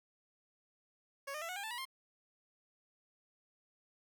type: tone with pitch steps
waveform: 15% pulse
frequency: 554.4 / 608.1 / 667 / 731.5 / 802.4 / 880.1 / 965.3 / 1058.7 Hz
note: C#5 / D#5 / E5 / F#5 / G5 / A5 / B5 / C6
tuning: 0 / -40 / +20 / -20 / +40 / 0 / -40 / +20 cents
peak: -34 dBFS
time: 1.27-1.854 s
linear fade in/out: 10 ms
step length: 73 ms
effects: none